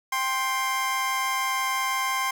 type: tone pair together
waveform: 25% pulse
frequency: 787.4 / 1051 Hz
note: G5 / C6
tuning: +8 / +7 cents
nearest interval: perfect fourth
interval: 499 cents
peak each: -28 / -21 dBFS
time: 0.12-2.31 s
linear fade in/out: 5 ms
effects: none